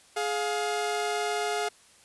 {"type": "tone pair together", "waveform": "sawtooth", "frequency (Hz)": [420.1, 706.5], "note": ["G#4", "F5"], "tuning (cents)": [20, 20], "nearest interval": "major sixth", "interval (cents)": 900, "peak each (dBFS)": -26, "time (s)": [0.16, 1.69], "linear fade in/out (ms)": 10, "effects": ["white hiss -57 dBFS RMS until 2.04 s", "resampled to 24000 Hz"]}